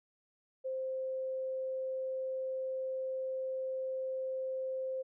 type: tone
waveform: sine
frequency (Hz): 523.3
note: C5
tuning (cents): 0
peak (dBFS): -34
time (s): 0.64-5.03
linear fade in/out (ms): 20
effects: none